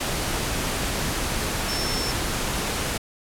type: tone in noise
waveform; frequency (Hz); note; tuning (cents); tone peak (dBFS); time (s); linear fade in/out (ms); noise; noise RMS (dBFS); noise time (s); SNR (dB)
sine; 5380; E8; +34; -29; 1.68-2.12; 10; pink; -26; 0-2.98; -6
effects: low-pass 12000 Hz 12 dB/octave